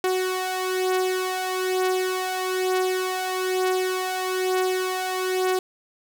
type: beating tone pair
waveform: sawtooth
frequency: 370.4 / 371.5 Hz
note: F#4 / F#4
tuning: +2 / +7 cents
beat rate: 1.1 Hz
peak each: -24 / -20 dBFS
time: 0.04-5.59 s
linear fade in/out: 2 ms
effects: none